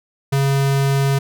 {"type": "tone", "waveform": "square", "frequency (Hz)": 137.8, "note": "C#3", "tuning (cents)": -10, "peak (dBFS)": -15, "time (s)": [0.32, 1.19], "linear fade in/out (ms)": 10, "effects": []}